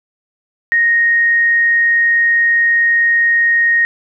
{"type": "tone", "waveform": "sine", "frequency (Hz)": 1864.7, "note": "A#6", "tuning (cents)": 0, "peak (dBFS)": -9, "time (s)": [0.72, 3.85], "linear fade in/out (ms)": 0, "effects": []}